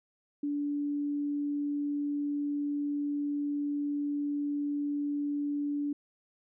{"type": "tone", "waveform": "sine", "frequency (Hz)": 289.5, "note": "D4", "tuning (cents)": -25, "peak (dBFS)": -29, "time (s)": [0.43, 5.93], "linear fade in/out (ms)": 5, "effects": []}